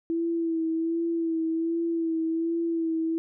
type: tone with vibrato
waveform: sine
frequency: 329.6 Hz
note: E4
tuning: in tune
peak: -24 dBFS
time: 0.1-3.18 s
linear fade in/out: 0 ms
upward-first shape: sine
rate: 1.3 Hz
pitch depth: 32 cents each way
effects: none